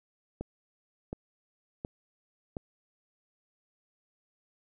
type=click train; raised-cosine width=2 ms; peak=-22 dBFS; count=4; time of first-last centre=0.41-2.568 s; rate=1.39 Hz; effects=none